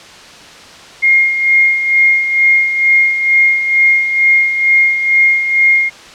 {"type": "tone with tremolo", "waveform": "sine", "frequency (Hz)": 2134, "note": "C7", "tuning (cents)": 34, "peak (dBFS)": -5, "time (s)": [1.02, 5.9], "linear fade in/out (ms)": 20, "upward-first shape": "sine", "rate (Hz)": 2.2, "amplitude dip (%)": 60, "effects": ["white hiss -35 dBFS RMS until 6.14 s", "low-pass 5000 Hz 12 dB/octave"]}